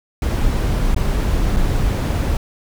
brown noise with dropouts, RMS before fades -17 dBFS, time 0.22-2.37 s, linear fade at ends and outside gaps 2 ms, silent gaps 0.946-0.963 / 1.565-1.568 s, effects none

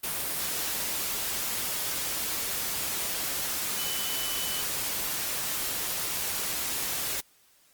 sine tone in noise, 3001 Hz, F#7, 24 cents sharp, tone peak -36 dBFS, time 3.78-4.62 s, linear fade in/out 10 ms, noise white, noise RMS -31 dBFS, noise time 0.03-7.21 s, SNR -8 dB, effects white hiss -62 dBFS RMS until 7.73 s + Opus 32 kbps

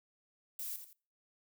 violet noise with echo, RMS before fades -41 dBFS, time 0.59-0.76 s, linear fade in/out 2 ms, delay 85 ms, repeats 2, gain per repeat -9 dB, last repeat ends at 0.93 s, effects noise-tail reverb RT60 0.4 s tail -23 dB re dry

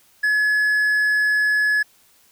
triangle tone, 1700 Hz, G#6, 40 cents sharp, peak -14 dBFS, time 0.23-1.83 s, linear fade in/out 10 ms, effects white hiss -56 dBFS RMS until 2.31 s

